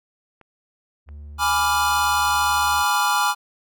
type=clicks; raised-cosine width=0.5 ms; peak=-33 dBFS; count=5; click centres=0.413 / 1.089 / 1.633 / 1.924 / 1.991 s
type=tone with pitch glide; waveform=triangle; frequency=73.4 to 74.55 Hz; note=D2 to D2; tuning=0 to +27 cents; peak=-33 dBFS; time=1.06-2.85 s; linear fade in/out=50 ms; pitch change=+27 cents; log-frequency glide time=1.3-1.63 s
type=chord; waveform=square; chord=G# diminished seventh; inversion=none; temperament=equal; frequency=830.6 / 987.8 / 1174.7 / 1396.9 Hz; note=G#5 / B5 / D6 / F6; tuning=0 / 0 / 0 / 0 cents; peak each=-24 dBFS; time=1.38-3.35 s; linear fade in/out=50 ms
effects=none